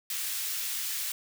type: high-pass noise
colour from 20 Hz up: white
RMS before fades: -33 dBFS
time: 0.1-1.12 s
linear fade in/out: 2 ms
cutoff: 1900 Hz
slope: 12 dB/octave
effects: none